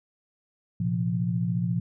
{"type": "chord", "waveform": "sine", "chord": "Bb suspended second", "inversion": "none", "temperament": "equal with one note detuned", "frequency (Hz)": [116.54, 130.81, 173.51], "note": ["Bb2", "C3", "F3"], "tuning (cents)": [0, 0, -11], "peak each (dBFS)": [-28, -32, -26], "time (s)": [0.8, 1.8], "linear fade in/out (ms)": 5, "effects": []}